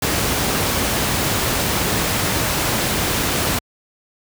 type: noise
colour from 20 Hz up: pink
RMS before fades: -19 dBFS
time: 0.02-3.59 s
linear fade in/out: 5 ms
effects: high-pass 60 Hz 12 dB/octave